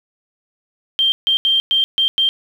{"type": "tone bursts at uneven times", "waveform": "sine", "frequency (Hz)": 3164, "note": "G7", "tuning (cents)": 15, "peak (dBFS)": -12, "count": 6, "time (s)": [[0.99, 1.12], [1.27, 1.37], [1.45, 1.6], [1.71, 1.84], [1.98, 2.08], [2.18, 2.29]], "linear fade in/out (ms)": 0, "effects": ["7-bit"]}